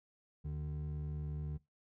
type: tone pair together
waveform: triangle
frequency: 74.7 / 149.4 Hz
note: D2 / D3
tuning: +30 / +30 cents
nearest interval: octave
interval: 1200 cents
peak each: -37 / -36 dBFS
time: 0.44-1.58 s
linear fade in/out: 20 ms
effects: noise-tail reverb RT60 0.2 s tail -22 dB re dry + tanh soft clip ceiling -34 dBFS